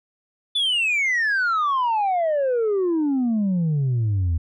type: exponential sweep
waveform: sine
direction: down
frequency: 3517 to 79.5 Hz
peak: -16 dBFS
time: 0.55-4.38 s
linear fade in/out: 10 ms
effects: tanh soft clip ceiling -17 dBFS